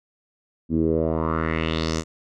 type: tone with low-pass filter sweep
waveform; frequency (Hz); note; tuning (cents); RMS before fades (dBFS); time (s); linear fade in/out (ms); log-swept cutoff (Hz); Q
10% pulse; 80.4; E2; -43; -23; 0.69-2.04; 50; 250 to 7400; 3.3
effects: none